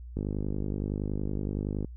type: click train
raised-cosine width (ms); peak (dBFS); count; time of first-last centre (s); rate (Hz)
3; -19; 86; 0.17-1.847; 50.7
effects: added 60 Hz sine -40 dBFS peak until 1.96 s